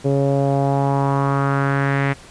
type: tone with low-pass filter sweep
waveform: sawtooth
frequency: 138.59 Hz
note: C#3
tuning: in tune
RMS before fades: -18 dBFS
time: 0.04-2.14 s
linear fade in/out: 20 ms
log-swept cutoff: 480 to 2100 Hz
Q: 3.2
effects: pink hiss -43 dBFS RMS until 2.3 s + resampled to 22050 Hz